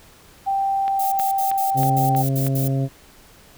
sine tone with pitch glide, 784 to 779 Hz, G5 to G5, 0 to -11 cents, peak -18 dBFS, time 0.46-2.23 s, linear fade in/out 20 ms, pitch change -11 cents, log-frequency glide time 0.64-1.82 s
click train, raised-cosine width 0.3 ms, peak -18 dBFS, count 6, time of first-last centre 0.88-2.467 s, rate 3.15 Hz
violet noise bursts, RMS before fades -29 dBFS, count 9, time 0.99-2.68 s, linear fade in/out 5 ms, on 130 ms, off 65 ms
harmonic tone, 135.1 Hz, C#3, 44 cents flat, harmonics 1 / 2 / 3 / 4 / 5, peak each -19 / -26 / -33 / -33 / -34 dBFS, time 1.74-2.89 s, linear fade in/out 50 ms
effects pink hiss -49 dBFS RMS until 3.57 s

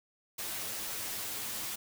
white noise with comb filter, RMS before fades -38 dBFS, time 0.38-1.76 s, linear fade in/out 10 ms, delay 9.2 ms, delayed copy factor +0.65, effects none

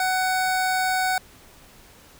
25% pulse tone, 747 Hz, F#5, 16 cents sharp, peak -17 dBFS, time 0-1.18 s, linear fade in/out 2 ms, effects pink hiss -50 dBFS RMS until 2.19 s

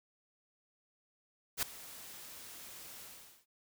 white noise with ADSR envelope, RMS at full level -31 dBFS, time 1.57-3.46 s, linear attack 57 ms, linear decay 3 ms, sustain -19 dB, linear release 440 ms, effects none

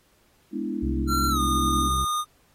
sine chord, E dominant seventh, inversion first, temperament equal, 207.7 / 246.9 / 293.7 / 329.6 Hz, G#3 / B3 / D4 / E4, 0 / 0 / 0 / 0 cents, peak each -32 dBFS, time 0.51-1.91 s, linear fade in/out 50 ms
harmonic tone, 66.2 Hz, C2, 21 cents sharp, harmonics 1 / 2 / 3 / 5 / 6, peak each -26 / -34 / -39 / -45 / -48 dBFS, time 0.82-2.05 s, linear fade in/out 10 ms
square tone with pitch glide, 1365 to 1223.1 Hz, F6 to D#6, -40 to -30 cents, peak -24 dBFS, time 1.07-2.25 s, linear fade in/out 50 ms, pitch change -190 cents, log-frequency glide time 1.29-1.4 s
effects pink hiss -63 dBFS RMS until 2.54 s + AAC 48 kbps

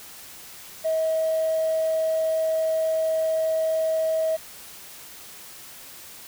triangle tone, 640 Hz, D#5, 49 cents sharp, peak -17 dBFS, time 0.84-4.37 s, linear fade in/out 20 ms, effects tanh soft clip ceiling -18 dBFS + white hiss -43 dBFS RMS until 6.27 s

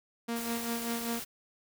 sawtooth tone with tremolo, 233.1 Hz, A#3, in tune, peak -27 dBFS, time 0.28-1.2 s, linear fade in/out 10 ms, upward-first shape sine, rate 5.1 Hz, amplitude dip 55%
white noise, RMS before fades -40 dBFS, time 0.35-1.25 s, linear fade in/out 20 ms
effects none

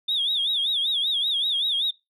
sine tone with vibrato, 3520 Hz, A7, in tune, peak -20 dBFS, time 0.08-1.91 s, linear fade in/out 10 ms, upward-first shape sine, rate 5.2 Hz, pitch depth 150 cents each way, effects noise-tail reverb RT60 0.2 s tail -21 dB re dry + tanh soft clip ceiling -17 dBFS

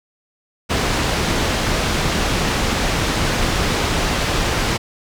pink low-pass noise, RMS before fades -19 dBFS, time 0.69-4.78 s, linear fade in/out 20 ms, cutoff 6000 Hz, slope 12 dB/octave, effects none

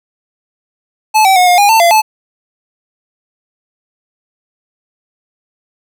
square tone with pitch steps, 865 / 768 / 726 / 713 / 815 / 893 / 684 / 869 Hz, A5 / G5 / F#5 / F5 / G#5 / A5 / F5 / A5, -30 / -36 / -33 / +36 / -33 / +25 / -36 / -22 cents, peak -6 dBFS, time 1.14-2.02 s, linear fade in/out 20 ms, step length 110 ms, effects none

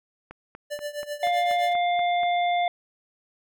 click train, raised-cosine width 0.5 ms, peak -25 dBFS, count 9, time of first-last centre 0.31-2.233 s, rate 4.16 Hz
square tone with tremolo, 587.3 Hz, D5, in tune, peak -28 dBFS, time 0.7-1.74 s, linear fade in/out 20 ms, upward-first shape triangle, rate 7.7 Hz, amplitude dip 90%
harmonic tone, 703 Hz, F5, 11 cents sharp, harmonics 1 / 3 / 5, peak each -21 / -31 / -35 dBFS, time 1.23-2.68 s, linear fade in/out 2 ms
effects none

